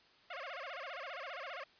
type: tone with vibrato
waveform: 15% pulse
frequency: 622 Hz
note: D#5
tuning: 1 cent flat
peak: -36 dBFS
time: 0.3-1.64 s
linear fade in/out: 5 ms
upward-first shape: sine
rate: 15 Hz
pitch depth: 280 cents each way
effects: white hiss -65 dBFS RMS until 1.79 s + resampled to 11025 Hz